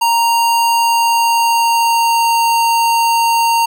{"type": "tone with pitch glide", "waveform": "square", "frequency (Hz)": [930, 923.6], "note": ["A#5", "A#5"], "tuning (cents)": [-4, -16], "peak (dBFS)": -11, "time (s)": [0.01, 3.66], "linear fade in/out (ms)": 10, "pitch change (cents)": -12, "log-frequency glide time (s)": [0.72, 2.44], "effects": []}